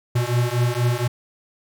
square beating tone pair, 119.3 / 123.5 Hz, A#2 / B2, +41 / 0 cents, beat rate 4.2 Hz, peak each -22 dBFS, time 0.15-1.08 s, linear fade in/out 10 ms, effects none

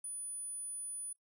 sine tone, 9900 Hz, D#9, 10 cents flat, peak -39 dBFS, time 0.04-1.13 s, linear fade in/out 5 ms, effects noise-tail reverb RT60 0.1 s tail -20 dB re dry

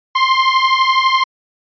sawtooth beating tone pair, 1046.5 / 1058.5 Hz, C6 / C6, 0 / +20 cents, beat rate 12 Hz, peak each -10 dBFS, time 0.15-1.24 s, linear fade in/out 10 ms, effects resampled to 11025 Hz

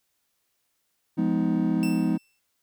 triangle chord, F half-diminished seventh, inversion none, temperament just, 174.61 / 209.5 / 251.4 / 314.3 Hz, F3 / Ab3 / Cb4 / Eb4, 0 / +15 / +31 / +18 cents, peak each -25 dBFS, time 1.17-2.18 s, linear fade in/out 20 ms
sawtooth tone with exponential decay, 2674 Hz, E7, 24 cents sharp, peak -29 dBFS, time 1.83-2.39 s, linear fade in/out 0 ms, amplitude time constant 120 ms
effects white hiss -74 dBFS RMS until 2.62 s

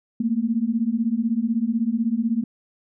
sine beating tone pair, 220 / 236 Hz, A3 / A#3, 0 / +22 cents, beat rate 16 Hz, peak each -23 / -22 dBFS, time 0.2-2.44 s, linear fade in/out 5 ms, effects none

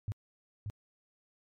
sine tone with echo, 103.83 Hz, G#2, in tune, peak -31 dBFS, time 0.08-0.12 s, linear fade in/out 0 ms, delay 580 ms, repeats 1, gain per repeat -4 dB, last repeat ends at 0.7 s, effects MP3 64 kbps

